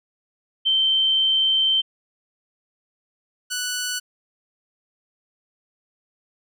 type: tone pair in turn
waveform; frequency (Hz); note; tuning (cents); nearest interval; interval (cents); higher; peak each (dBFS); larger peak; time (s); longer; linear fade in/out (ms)
sine / 10% pulse; 3112 / 1481.9; G7 / F#6; -13 / +2; octave + minor second; 1285; first; -16; neither; 0.65-1.82 / 3.5-4; first; 20
effects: none